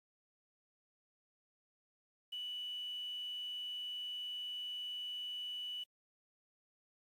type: tone with quantisation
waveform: sine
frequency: 2960 Hz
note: F#7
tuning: in tune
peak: -40 dBFS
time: 2.32-5.84 s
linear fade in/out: 10 ms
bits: 10
effects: AAC 64 kbps